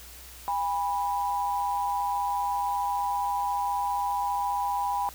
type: tone pair together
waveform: sine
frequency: 809 / 983.8 Hz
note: G#5 / B5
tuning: -46 / -7 cents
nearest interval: minor third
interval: 339 cents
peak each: -28 dBFS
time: 0.48-5.09 s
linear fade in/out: 0 ms
effects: added 60 Hz sine -49 dBFS peak until 5.14 s + white hiss -47 dBFS RMS until 5.14 s